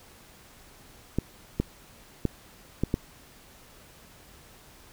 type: clicks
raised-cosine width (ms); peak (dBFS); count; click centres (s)
3; -11; 5; 1.186 / 1.6 / 2.253 / 2.836 / 2.941
effects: pink hiss -53 dBFS RMS until 4.92 s